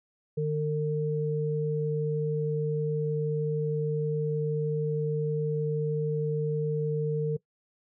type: tone pair together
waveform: sine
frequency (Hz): 151.6 / 453.2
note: D#3 / A#4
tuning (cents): -45 / -49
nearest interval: octave + perfect fifth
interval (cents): 1896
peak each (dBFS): -28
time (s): 0.37-7.37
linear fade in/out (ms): 10
effects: noise-tail reverb RT60 0.1 s tail -21 dB re dry